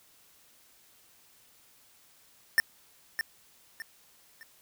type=tone with echo; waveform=square; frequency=1800 Hz; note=A6; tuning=39 cents sharp; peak=-19 dBFS; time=2.58-2.6 s; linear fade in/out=0 ms; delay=610 ms; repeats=3; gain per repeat=-9 dB; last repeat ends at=4.43 s; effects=white hiss -61 dBFS RMS until 4.61 s